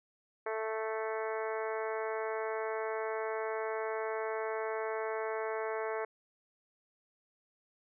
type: harmonic tone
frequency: 220 Hz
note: A3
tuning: in tune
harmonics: 2 / 3 / 4 / 5 / 6 / 7 / 8 / 9 / 10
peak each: -36 / -40 / -42 / -44 / -46 / -47 / -48 / -49 / -50 dBFS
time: 0.46-6.05 s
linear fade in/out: 5 ms
effects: none